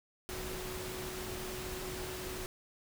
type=tone in noise; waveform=sine; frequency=369.5 Hz; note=F#4; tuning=2 cents flat; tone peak=-43 dBFS; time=0.29-2.46 s; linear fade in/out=0 ms; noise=pink; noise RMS=-42 dBFS; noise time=0.29-2.46 s; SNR=-4 dB; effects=none